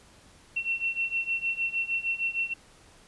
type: beating tone pair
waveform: sine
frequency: 2709 / 2715.5 Hz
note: E7 / F7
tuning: +47 / -49 cents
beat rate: 6.5 Hz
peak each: -31 / -29 dBFS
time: 0.56-2.54 s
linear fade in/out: 10 ms
effects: pink hiss -56 dBFS RMS until 3.07 s + resampled to 24000 Hz